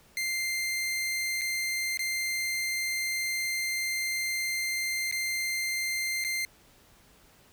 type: tone with dropouts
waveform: sawtooth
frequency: 2093 Hz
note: C7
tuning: in tune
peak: -25 dBFS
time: 0.17-6.45 s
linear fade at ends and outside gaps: 1 ms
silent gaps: 1.412-1.416 / 1.973-1.992 / 5.113-5.124 / 6.241-6.247 s
effects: pink hiss -59 dBFS RMS until 7.52 s

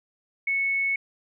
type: tone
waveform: sine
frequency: 2206 Hz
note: C#7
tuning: 9 cents flat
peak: -22 dBFS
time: 0.47-0.96 s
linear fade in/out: 5 ms
effects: none

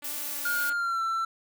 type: tone with vibrato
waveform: 5% pulse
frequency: 290 Hz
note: D4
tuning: 22 cents flat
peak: -33 dBFS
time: 0.02-0.73 s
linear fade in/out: 5 ms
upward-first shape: triangle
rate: 2.2 Hz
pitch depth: 21 cents each way
type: noise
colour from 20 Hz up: blue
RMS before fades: -34 dBFS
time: 0.04-0.7 s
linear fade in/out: 5 ms
type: tone with pitch glide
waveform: triangle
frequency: 1428 to 1340.1 Hz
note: F6 to E6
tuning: +38 to +28 cents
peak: -24 dBFS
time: 0.45-1.25 s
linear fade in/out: 5 ms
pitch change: -110 cents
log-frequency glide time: 0.67-1.01 s
effects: none

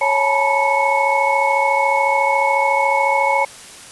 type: tone cluster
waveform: sine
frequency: 553 / 853 / 887 / 971 / 2202 Hz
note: C#5 / G#5 / A5 / B5 / C#7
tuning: -4 / +46 / +14 / -30 / -12 cents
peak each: -20 dBFS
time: 0.01-3.45 s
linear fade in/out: 5 ms
effects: white hiss -38 dBFS RMS until 3.91 s + resampled to 24000 Hz

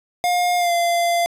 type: tone with pitch glide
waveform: square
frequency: 711 to 688.8 Hz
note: F5 to F5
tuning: +31 to -24 cents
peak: -17 dBFS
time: 0.24-1.26 s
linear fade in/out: 0 ms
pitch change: -55 cents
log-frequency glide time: 0.57-0.72 s
effects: resampled to 32000 Hz + 9-bit

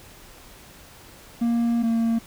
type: tone pair in turn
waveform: triangle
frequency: 234.3 / 228.8 Hz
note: A#3 / A#3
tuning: +9 / -32 cents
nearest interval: unison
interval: 41 cents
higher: first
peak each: -17 dBFS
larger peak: neither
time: 1.41-1.83 / 1.83-2.19 s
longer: first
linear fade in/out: 10 ms
effects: pink hiss -47 dBFS RMS until 2.26 s

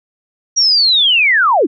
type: linear sweep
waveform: sine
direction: down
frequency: 5740 to 232.6 Hz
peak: -8 dBFS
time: 0.56-1.67 s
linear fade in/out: 20 ms
effects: none

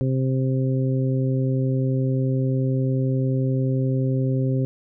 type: harmonic tone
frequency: 131.4 Hz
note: C3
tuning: 8 cents sharp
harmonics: 1 / 2 / 3 / 4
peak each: -20 / -26 / -30 / -32 dBFS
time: 0.01-4.65 s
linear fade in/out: 0 ms
effects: none

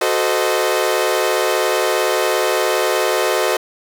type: chord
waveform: sawtooth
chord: F# diminished seventh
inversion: none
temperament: equal with one note detuned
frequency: 370 / 440 / 517.2 / 622.3 Hz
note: F#4 / A4 / C5 / Eb5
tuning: 0 / 0 / -20 / 0 cents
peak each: -17 dBFS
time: 0.01-3.57 s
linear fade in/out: 5 ms
effects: none

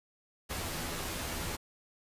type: noise with comb filter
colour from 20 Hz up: pink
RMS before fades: -37 dBFS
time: 0.49-1.57 s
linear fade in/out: 20 ms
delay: 12 ms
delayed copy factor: +0.55
effects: resampled to 32000 Hz

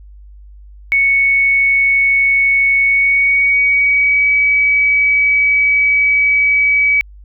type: tone with pitch glide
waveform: sine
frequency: 2217 to 2278 Hz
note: C#7 to C#7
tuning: 0 to +47 cents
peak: -9 dBFS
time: 0.92-7.01 s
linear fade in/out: 0 ms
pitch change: +47 cents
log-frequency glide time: 2.8-4.29 s
effects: added 50 Hz sine -35 dBFS peak until 7.24 s

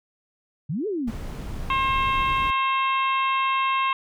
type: exponential two-way sweep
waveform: sine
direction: up then down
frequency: 130 to 448.1 to 209.1 Hz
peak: -24 dBFS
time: 0.69-1.11 s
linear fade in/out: 10 ms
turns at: 0.87 s
type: noise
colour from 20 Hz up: brown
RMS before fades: -32 dBFS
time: 1.07-2.51 s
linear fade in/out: 10 ms
type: harmonic tone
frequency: 534 Hz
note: C5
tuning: 35 cents sharp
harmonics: 2 / 3 / 4 / 5 / 6 / 7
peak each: -21 / -37 / -31 / -29 / -35 / -39 dBFS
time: 1.7-3.93 s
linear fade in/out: 2 ms
effects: none

